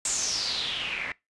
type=noise with low-pass filter sweep; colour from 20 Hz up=white; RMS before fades=-30 dBFS; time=0.05-1.12 s; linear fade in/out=2 ms; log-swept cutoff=7800 to 2000 Hz; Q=6.5; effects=noise-tail reverb RT60 0.2 s tail -22 dB re dry + resampled to 24000 Hz